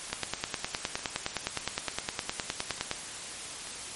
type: two click trains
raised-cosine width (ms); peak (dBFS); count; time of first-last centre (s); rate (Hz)
0.2; -11 / -24; 28 / 5; 0.13-2.914 / 0.1-3.671; 9.7 / 1.12
effects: white hiss -40 dBFS RMS until 3.95 s + MP3 48 kbps